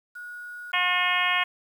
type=tone; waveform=sine; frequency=1452 Hz; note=F#6; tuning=33 cents flat; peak=-36 dBFS; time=0.15-0.72 s; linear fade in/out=10 ms
type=harmonic tone; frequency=360 Hz; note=F#4; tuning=47 cents flat; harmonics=2 / 3 / 4 / 5 / 6 / 7 / 8 / 9; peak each=-32 / -28 / -33 / -28 / -27 / -29 / -30 / -33 dBFS; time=0.73-1.44 s; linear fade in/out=10 ms
effects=9-bit